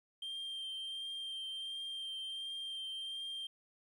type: tone with vibrato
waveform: sine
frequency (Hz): 3167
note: G7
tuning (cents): +17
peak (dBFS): -37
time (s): 0.22-3.47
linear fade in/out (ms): 5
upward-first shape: triangle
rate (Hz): 1.4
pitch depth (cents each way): 16
effects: tanh soft clip ceiling -39 dBFS + 12-bit